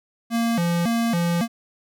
square tone with vibrato, 199.3 Hz, G3, 29 cents sharp, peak -20 dBFS, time 0.3-1.48 s, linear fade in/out 50 ms, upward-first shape square, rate 1.8 Hz, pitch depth 260 cents each way, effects none

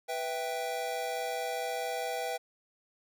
square chord, E minor, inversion second, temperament equal, 493.9 / 659.3 / 784 Hz, B4 / E5 / G5, 0 / 0 / 0 cents, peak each -38 / -38 / -37 dBFS, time 0.08-2.38 s, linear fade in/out 20 ms, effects none

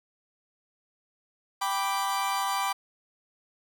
40% pulse chord, G major, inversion none, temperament equal, 784 / 987.8 / 1174.7 Hz, G5 / B5 / D6, 0 / 0 / 0 cents, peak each -30 / -30 / -30 dBFS, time 1.61-2.73 s, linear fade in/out 10 ms, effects none

